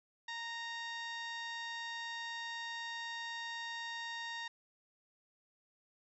harmonic tone, 928 Hz, A#5, 8 cents flat, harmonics 1 / 2 / 3 / 4 / 5 / 6 / 7 / 8, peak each -46 / -43 / -53 / -47 / -55 / -55 / -62 / -63 dBFS, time 0.28-4.48 s, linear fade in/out 5 ms, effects none

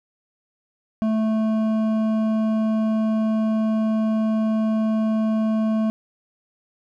sine tone with hard clipping, 219.2 Hz, A3, 6 cents flat, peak -20 dBFS, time 1.02-5.9 s, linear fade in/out 0 ms, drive 9 dB, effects none

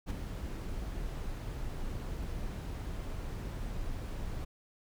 brown noise with ADSR envelope, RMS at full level -31 dBFS, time 0.06-4.45 s, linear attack 46 ms, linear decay 6 ms, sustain -7 dB, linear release 11 ms, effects none

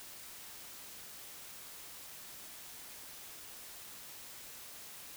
silence, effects white hiss -50 dBFS RMS until 5.16 s

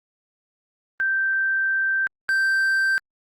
sine / triangle tone pair in turn, 1564 / 1564 Hz, G6 / G6, -4 / -4 cents, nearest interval unison, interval 0 cents, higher neither, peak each -19 / -16 dBFS, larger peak second, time 1-2.07 / 2.29-2.98 s, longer first, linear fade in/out 0 ms, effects Opus 32 kbps

